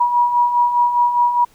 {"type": "beating tone pair", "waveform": "sine", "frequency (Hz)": [961, 965.9], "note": ["B5", "B5"], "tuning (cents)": [-48, -39], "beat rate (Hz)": 4.9, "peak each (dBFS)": [-21, -13], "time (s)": [0, 1.45], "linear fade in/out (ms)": 10, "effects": ["pink hiss -53 dBFS RMS until 1.54 s"]}